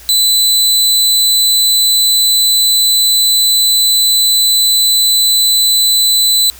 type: tone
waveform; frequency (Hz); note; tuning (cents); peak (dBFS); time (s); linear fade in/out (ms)
sawtooth; 4000; B7; +21; -5; 0.09-6.5; 0
effects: added 60 Hz sine -39 dBFS peak until 6.59 s + white hiss -37 dBFS RMS until 6.59 s